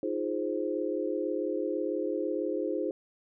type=chord; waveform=sine; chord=F minor seventh; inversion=third; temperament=equal; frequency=311.1 / 349.2 / 415.3 / 523.3 Hz; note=Eb4 / F4 / Ab4 / C5; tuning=0 / 0 / 0 / 0 cents; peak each=-34 dBFS; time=0.03-2.91 s; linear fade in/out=2 ms; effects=none